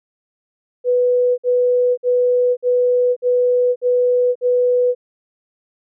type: tone bursts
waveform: sine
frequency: 494.1 Hz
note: B4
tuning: 1 cent sharp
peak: -12 dBFS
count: 7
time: 0.84-4.95 s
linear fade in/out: 50 ms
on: 540 ms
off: 55 ms
effects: none